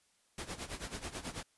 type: noise with tremolo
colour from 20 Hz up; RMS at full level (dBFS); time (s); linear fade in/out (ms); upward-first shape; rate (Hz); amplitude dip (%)
pink; -40; 0.38-1.43; 2; sine; 9.2; 80
effects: white hiss -72 dBFS RMS until 1.57 s + resampled to 24000 Hz